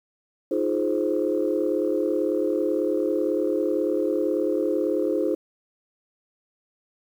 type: chord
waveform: sine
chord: F minor seventh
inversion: third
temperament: equal with one note detuned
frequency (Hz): 311.1 / 349.2 / 419.4 / 523.3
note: Eb4 / F4 / Ab4 / C5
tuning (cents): 0 / 0 / +17 / 0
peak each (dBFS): -26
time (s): 0.51-5.35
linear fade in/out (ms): 5
effects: tanh soft clip ceiling -12 dBFS + 9-bit